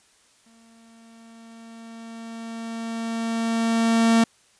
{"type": "tone with exponential growth", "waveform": "45% pulse", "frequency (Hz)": 228.1, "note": "A#3", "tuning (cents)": -37, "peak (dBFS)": -14, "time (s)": [0.46, 4.24], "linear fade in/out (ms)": 5, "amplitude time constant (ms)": 820, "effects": ["white hiss -59 dBFS RMS until 4.59 s", "resampled to 22050 Hz"]}